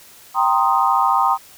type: chord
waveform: sine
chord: C minor seventh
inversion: second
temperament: equal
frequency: 784 / 932.3 / 1046.5 / 1244.5 Hz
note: G5 / Bb5 / C6 / Eb6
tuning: 0 / 0 / 0 / 0 cents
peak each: -19 dBFS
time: 0.34-1.38 s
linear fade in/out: 50 ms
effects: white hiss -45 dBFS RMS until 1.57 s